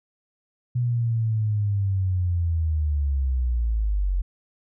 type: linear sweep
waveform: sine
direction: down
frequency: 123.47 to 44.14 Hz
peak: -20 dBFS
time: 0.75-4.22 s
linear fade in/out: 10 ms
effects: none